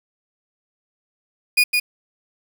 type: tone with echo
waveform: 35% pulse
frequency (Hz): 2456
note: D#7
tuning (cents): -23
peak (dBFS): -10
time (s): 1.57-1.64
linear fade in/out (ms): 10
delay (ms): 160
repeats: 1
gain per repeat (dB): -4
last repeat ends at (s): 1.8
effects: 7-bit